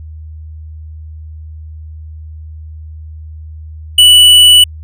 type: tone with hard clipping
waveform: triangle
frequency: 2960 Hz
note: F#7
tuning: in tune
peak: -3 dBFS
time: 3.98-4.64 s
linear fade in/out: 5 ms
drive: 12 dB
effects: added 78 Hz sine -26 dBFS peak until 4.83 s